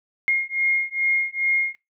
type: beating tone pair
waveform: sine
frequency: 2138 / 2140.4 Hz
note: C7 / C7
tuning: +37 / +39 cents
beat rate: 2.4 Hz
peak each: -22 dBFS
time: 0.28-1.75 s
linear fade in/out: 0 ms
effects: noise-tail reverb RT60 0.2 s tail -20 dB re dry

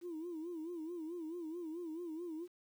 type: tone with vibrato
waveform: sine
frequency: 332.1 Hz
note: E4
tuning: 13 cents sharp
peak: -39 dBFS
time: 0.01-2.48 s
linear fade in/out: 50 ms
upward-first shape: sine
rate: 4.6 Hz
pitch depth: 120 cents each way
effects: tanh soft clip ceiling -38 dBFS + 11-bit

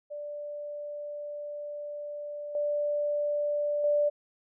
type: tone with level steps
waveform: sine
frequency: 587.3 Hz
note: D5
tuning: in tune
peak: -35 / -26 / -22 dBFS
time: 0.1-4.1 s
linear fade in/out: 20 ms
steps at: 2.55 / 3.84 s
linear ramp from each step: 2 ms
effects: none

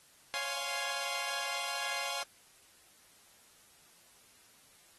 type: chord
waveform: 10% pulse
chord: Db major seventh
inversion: none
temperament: equal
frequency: 554.4 / 698.5 / 830.6 / 1046.5 Hz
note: Db5 / F5 / Ab5 / C6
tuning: 0 / 0 / 0 / 0 cents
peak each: -32 dBFS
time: 0.34-2.23 s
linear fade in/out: 0 ms
effects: white hiss -62 dBFS RMS until 4.98 s + AAC 32 kbps

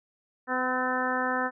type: harmonic tone with a mistuned harmonic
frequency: 254.2 Hz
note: C4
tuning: 50 cents flat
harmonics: 1 / 2 / 3 / 4 / 5 / 6 / 7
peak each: -33 / -33 / -33 / -33 / -33 / -33 / -33 dBFS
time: 0.47-1.51 s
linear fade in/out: 50 ms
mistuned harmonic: 5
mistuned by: +26 cents
effects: none

